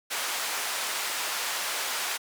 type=band-pass noise; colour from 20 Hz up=pink; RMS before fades=-31 dBFS; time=0.1-2.18 s; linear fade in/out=20 ms; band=930 to 14000 Hz; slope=12 dB/octave; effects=none